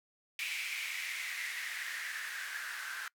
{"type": "noise with band-pass filter sweep", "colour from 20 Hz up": "blue", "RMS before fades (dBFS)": -40, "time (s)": [0.39, 3.08], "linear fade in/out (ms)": 2, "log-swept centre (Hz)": [2400, 1500], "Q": 5.5, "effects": ["noise-tail reverb RT60 0.1 s tail -24 dB re dry"]}